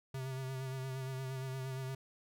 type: tone with vibrato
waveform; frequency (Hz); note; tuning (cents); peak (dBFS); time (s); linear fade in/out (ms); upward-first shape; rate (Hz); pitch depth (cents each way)
square; 131.8; C3; +13; -39; 0.14-1.95; 5; sine; 8.6; 31
effects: none